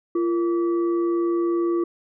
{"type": "tone with frequency modulation", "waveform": "sine", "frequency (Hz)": 342.8, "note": "F4", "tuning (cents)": -32, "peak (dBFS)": -19, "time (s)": [0.15, 1.84], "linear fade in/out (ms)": 5, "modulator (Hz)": 808, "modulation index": 0.36, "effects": []}